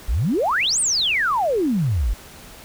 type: exponential two-way sweep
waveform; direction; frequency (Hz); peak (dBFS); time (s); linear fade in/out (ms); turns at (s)
sine; up then down; 43.94 to 9190 to 43.94; -17; 0.08-2.14; 10; 0.8
effects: pink hiss -42 dBFS RMS until 2.64 s